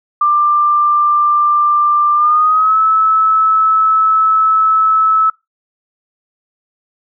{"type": "tone with pitch glide", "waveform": "sine", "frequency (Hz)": [1187, 1301.9], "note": ["D6", "E6"], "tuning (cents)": [18, -22], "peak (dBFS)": -8, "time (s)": [0.21, 5.3], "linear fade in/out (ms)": 5, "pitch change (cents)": 160, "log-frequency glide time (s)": [2.14, 2.78], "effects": ["noise-tail reverb RT60 0.2 s tail -22 dB re dry"]}